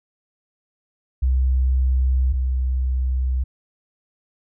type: tone pair in turn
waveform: sine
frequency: 64.5 / 64.09 Hz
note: C2 / C2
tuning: -24 / -35 cents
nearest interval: unison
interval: 11 cents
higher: first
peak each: -15 / -18 dBFS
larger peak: first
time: 1.22-2.33 / 2.33-3.44 s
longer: neither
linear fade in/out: 10 ms
effects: none